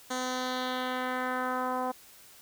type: tone with low-pass filter sweep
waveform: 10% pulse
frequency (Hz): 254.3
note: C4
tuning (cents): -49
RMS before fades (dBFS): -32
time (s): 0.1-1.92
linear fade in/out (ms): 10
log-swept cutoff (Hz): 7400 to 880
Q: 1.8
effects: white hiss -54 dBFS RMS until 2.41 s